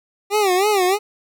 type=tone with vibrato; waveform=25% pulse; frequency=392 Hz; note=G4; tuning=in tune; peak=-11 dBFS; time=0.3-0.99 s; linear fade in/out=50 ms; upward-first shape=sine; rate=3.2 Hz; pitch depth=150 cents each way; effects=none